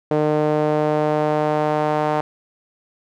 sawtooth tone with band-pass filter sweep, 151.7 Hz, D#3, 44 cents flat, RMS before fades -19 dBFS, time 0.11-2.21 s, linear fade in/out 2 ms, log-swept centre 500 to 770 Hz, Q 1.8, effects none

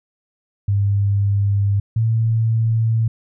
sine tone pair in turn, 100.5 / 112.81 Hz, G2 / A2, +44 / +44 cents, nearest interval major second, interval 200 cents, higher second, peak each -14 dBFS, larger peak neither, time 0.68-1.8 / 1.96-3.08 s, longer neither, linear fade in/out 5 ms, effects none

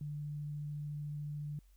sine tone, 147.7 Hz, D3, 10 cents sharp, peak -38 dBFS, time 0.01-1.59 s, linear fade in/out 2 ms, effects added 46 Hz sine -60 dBFS peak until 1.76 s + white hiss -75 dBFS RMS until 1.76 s

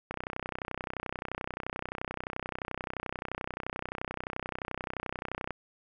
click train, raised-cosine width 0.5 ms, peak -19 dBFS, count 171, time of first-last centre 0.11-5.507 s, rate 31.5 Hz, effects none

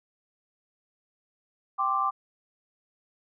sine chord, G suspended fourth, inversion none, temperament equal, 784 / 1046.5 / 1174.7 Hz, G5 / C6 / D6, 0 / 0 / 0 cents, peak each -31 / -30 / -25 dBFS, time 1.78-2.11 s, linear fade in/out 20 ms, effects none

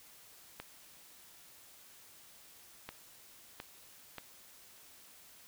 clicks, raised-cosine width 0.3 ms, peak -26 dBFS, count 4, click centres 0.6 / 2.89 / 3.601 / 4.183 s, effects white hiss -58 dBFS RMS until 5.47 s

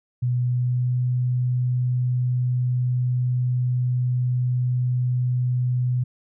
sine tone with pitch glide, 123.47 to 124.83 Hz, B2 to B2, 0 to +19 cents, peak -19 dBFS, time 0.22-6.04 s, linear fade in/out 10 ms, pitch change +19 cents, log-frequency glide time 0.4-0.98 s, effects none

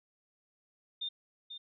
sine tone with echo, 3624 Hz, A#7, 50 cents flat, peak -34 dBFS, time 1.01-1.09 s, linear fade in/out 10 ms, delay 490 ms, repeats 1, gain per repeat -8 dB, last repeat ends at 1.58 s, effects none

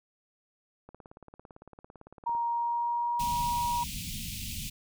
click train, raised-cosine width 1 ms, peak -34 dBFS, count 27, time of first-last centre 0.89-2.351 s, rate 17.8 Hz
sine tone with pitch glide, 939 to 955.4 Hz, A#5 to A#5, +12 to +42 cents, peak -27 dBFS, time 2.26-3.84 s, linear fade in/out 10 ms, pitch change +30 cents, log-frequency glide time 2.46-3.32 s
pink band-stop noise, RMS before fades -37 dBFS, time 3.19-4.7 s, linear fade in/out 10 ms, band 240 to 2400 Hz, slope 48 dB/octave
effects none

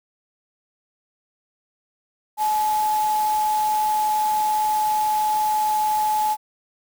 sine tone in noise, 854 Hz, G#5, 48 cents sharp, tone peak -18 dBFS, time 2.37-6.37 s, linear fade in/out 50 ms, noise white, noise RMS -34 dBFS, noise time 2.37-6.37 s, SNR +13 dB, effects none

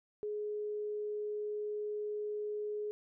sine tone, 419.7 Hz, G#4, 18 cents sharp, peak -35 dBFS, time 0.23-2.91 s, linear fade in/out 0 ms, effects none

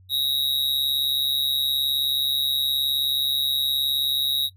square tone with amplitude modulation, 3794 Hz, A#7, 30 cents sharp, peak -18 dBFS, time 0.09-4.5 s, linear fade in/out 50 ms, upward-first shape sine, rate 139 Hz, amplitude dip 90%, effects noise-tail reverb RT60 0.1 s tail -18 dB re dry + added 93 Hz sine -49 dBFS peak until 4.56 s

